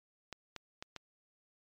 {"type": "clicks", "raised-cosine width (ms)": 0.2, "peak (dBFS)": -25, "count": 4, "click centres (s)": [0.327, 0.563, 0.825, 0.963], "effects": ["MP3 96 kbps"]}